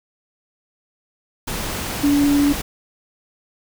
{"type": "tone in noise", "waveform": "sine", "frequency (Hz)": 286.5, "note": "D4", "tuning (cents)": -43, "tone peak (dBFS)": -13, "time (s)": [2.03, 2.53], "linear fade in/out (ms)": 10, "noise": "pink", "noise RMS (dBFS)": -26, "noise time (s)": [1.47, 2.62], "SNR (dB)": 10, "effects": []}